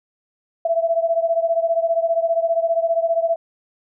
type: beating tone pair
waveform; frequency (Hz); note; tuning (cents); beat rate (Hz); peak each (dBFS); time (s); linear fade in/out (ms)
sine; 661 / 676; E5 / E5; +5 / +43; 15; -18 / -21; 0.65-3.36; 5
effects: none